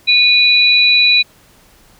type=tone pair together; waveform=sine; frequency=2466 / 3942 Hz; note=D#7 / B7; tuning=-16 / -4 cents; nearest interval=minor sixth; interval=812 cents; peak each=-10 dBFS; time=0.07-1.23 s; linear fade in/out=20 ms; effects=pink hiss -48 dBFS RMS until 1.99 s